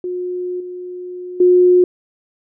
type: tone with level steps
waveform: sine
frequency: 360.4 Hz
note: F#4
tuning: 45 cents flat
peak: -20 / -26 / -7 dBFS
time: 0.04-1.84 s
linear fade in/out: 2 ms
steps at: 0.6 / 1.4 s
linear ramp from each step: 5 ms
effects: none